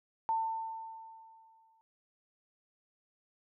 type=tone with exponential decay; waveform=sine; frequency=896 Hz; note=A5; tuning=31 cents sharp; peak=-27 dBFS; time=0.29-1.81 s; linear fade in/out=0 ms; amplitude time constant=330 ms; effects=none